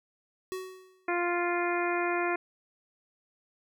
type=tone with exponential decay; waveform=square; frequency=373.6 Hz; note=F#4; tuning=17 cents sharp; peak=-32 dBFS; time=0.52-1.12 s; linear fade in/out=0 ms; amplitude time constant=130 ms
type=harmonic tone; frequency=349.2 Hz; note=F4; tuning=in tune; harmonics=1 / 2 / 3 / 4 / 5 / 6 / 7; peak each=-30 / -33 / -35 / -36 / -37 / -38 / -38 dBFS; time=1.08-2.36 s; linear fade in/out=5 ms
effects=none